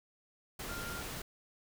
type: tone in noise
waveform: sine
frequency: 1396.9 Hz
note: F6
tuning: in tune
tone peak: -43 dBFS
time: 0.69-1.02 s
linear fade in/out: 5 ms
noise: pink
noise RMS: -42 dBFS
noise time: 0.59-1.22 s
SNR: -4 dB
effects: none